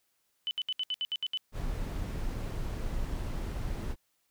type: tone bursts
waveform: sine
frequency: 3006 Hz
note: F#7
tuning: 27 cents sharp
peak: -29 dBFS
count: 9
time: 0.47-1.374 s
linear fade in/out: 0 ms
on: 40 ms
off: 68 ms
type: noise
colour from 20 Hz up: brown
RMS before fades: -34 dBFS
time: 1.52-3.96 s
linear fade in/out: 50 ms
effects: white hiss -75 dBFS RMS until 4.3 s